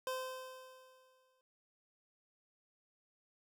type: tone with exponential decay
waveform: 25% pulse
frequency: 516 Hz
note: C5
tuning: 24 cents flat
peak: -32 dBFS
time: 0.07-1.41 s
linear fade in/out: 1 ms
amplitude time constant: 290 ms
effects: none